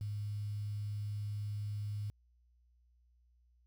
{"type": "tone with quantisation", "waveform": "sine", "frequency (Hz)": 103.8, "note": "G#2", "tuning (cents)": 0, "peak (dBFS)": -36, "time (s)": [0.01, 2.1], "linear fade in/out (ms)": 0, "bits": 10, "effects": ["added 60 Hz sine -66 dBFS peak until 3.66 s"]}